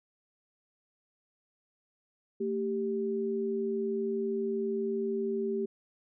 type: tone pair together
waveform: sine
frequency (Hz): 224.7 / 392.2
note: A3 / G4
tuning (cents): +37 / +1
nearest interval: minor seventh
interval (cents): 964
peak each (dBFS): -34 / -30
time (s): 2.4-5.66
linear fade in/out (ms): 10
effects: none